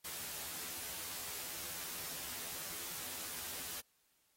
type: noise with comb filter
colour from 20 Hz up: white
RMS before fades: -44 dBFS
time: 0.04-3.81 s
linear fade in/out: 10 ms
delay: 12 ms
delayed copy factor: +0.65
effects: white hiss -75 dBFS RMS until 4.36 s + AAC 48 kbps